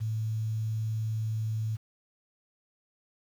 sine tone with quantisation, 110.1 Hz, A2, 2 cents sharp, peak -28 dBFS, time 0-1.77 s, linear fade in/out 20 ms, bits 9, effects none

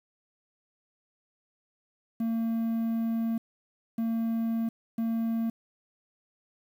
triangle tone bursts at uneven times, 227.5 Hz, A#3, 42 cents flat, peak -24 dBFS, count 3, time 2.2-3.38 / 3.98-4.69 / 4.98-5.5 s, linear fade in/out 5 ms, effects 9-bit

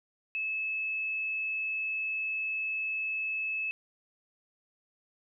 sine tone, 2600 Hz, E7, 24 cents flat, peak -30 dBFS, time 0.35-3.71 s, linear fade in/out 0 ms, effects none

